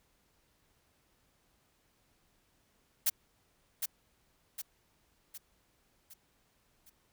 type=noise with echo; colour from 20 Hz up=blue; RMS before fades=-27 dBFS; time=3.06-3.1 s; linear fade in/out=10 ms; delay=760 ms; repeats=5; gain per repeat=-6 dB; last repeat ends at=6.9 s; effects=pink hiss -72 dBFS RMS until 7.12 s